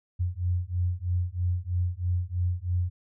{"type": "beating tone pair", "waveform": "sine", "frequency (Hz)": [87.7, 90.8], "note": ["F2", "F#2"], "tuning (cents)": [8, -32], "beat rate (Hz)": 3.1, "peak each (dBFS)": -28, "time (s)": [0.19, 2.9], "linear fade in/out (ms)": 20, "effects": []}